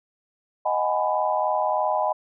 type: chord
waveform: sine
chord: G# minor seventh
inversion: second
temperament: just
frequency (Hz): 623 / 747.5 / 830.6 / 996.7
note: D#5 / F#5 / G#5 / B5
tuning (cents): +2 / +17 / 0 / +16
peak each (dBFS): -25 / -27 / -26 / -26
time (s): 0.65-2.13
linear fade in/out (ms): 10
effects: none